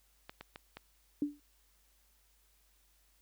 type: clicks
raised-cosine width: 0.3 ms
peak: -29 dBFS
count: 4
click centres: 0.295 / 0.41 / 0.559 / 0.77 s
type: tone with exponential decay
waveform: sine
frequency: 291.3 Hz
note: D4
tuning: 14 cents flat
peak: -26 dBFS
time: 1.22-1.4 s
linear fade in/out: 2 ms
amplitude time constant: 38 ms
effects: added 50 Hz sine -70 dBFS peak until 3.21 s + white hiss -71 dBFS RMS until 3.21 s